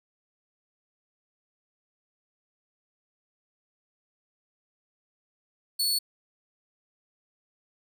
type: tone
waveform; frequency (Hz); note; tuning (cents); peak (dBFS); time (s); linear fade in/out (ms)
sawtooth; 4417; C#8; -7; -21; 5.79-5.99; 10
effects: none